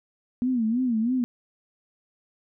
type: tone with vibrato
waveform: sine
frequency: 237.6 Hz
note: A#3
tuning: 33 cents sharp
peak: -21 dBFS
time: 0.42-1.24 s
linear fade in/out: 0 ms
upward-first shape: sine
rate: 3.1 Hz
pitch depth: 150 cents each way
effects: none